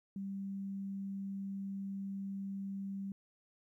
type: tone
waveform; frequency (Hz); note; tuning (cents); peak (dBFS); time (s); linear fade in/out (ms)
sine; 196; G3; 0; -38; 0.16-3.12; 2
effects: 13-bit